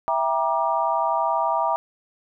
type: chord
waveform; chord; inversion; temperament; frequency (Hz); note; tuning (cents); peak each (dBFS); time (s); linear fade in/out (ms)
sine; E half-diminished seventh; none; just; 659.3 / 791.1 / 949.3 / 1186.7; E5 / G5 / Bb5 / D6; 0 / +16 / +31 / +18; -25 / -26 / -23 / -27; 0.08-1.76; 0
effects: none